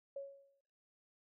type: tone with exponential decay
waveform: sine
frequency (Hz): 554.4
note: C#5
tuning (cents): 0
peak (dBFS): -39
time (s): 0.16-0.61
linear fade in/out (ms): 5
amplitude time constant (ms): 97
effects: noise-tail reverb RT60 0.8 s tail -22 dB re dry